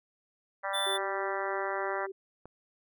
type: harmonic tone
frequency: 196 Hz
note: G3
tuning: in tune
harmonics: 3 / 4 / 5 / 6 / 7 / 8 / 9 / 10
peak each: -37 / -38 / -39 / -40 / -40 / -41 / -42 / -42 dBFS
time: 0.63-2.07 s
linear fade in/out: 20 ms
type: tone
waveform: square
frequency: 3520 Hz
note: A7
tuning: in tune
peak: -31 dBFS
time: 0.73-0.98 s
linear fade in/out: 20 ms
type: tone with tremolo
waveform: sine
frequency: 386.4 Hz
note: G4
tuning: 25 cents flat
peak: -35 dBFS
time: 0.86-2.12 s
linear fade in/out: 10 ms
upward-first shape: sine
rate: 3.2 Hz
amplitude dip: 25%
type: click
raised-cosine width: 1 ms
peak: -33 dBFS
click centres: 2.456 s
effects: none